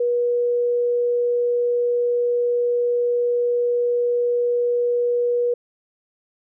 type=tone; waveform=sine; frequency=482.8 Hz; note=B4; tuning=39 cents flat; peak=-17 dBFS; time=0-5.54 s; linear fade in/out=5 ms; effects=none